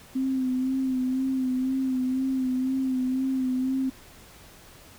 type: tone with vibrato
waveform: sine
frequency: 260 Hz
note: C4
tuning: 11 cents flat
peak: -23 dBFS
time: 0.15-3.9 s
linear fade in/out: 10 ms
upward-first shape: sine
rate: 2 Hz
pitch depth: 36 cents each way
effects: pink hiss -50 dBFS RMS until 4.98 s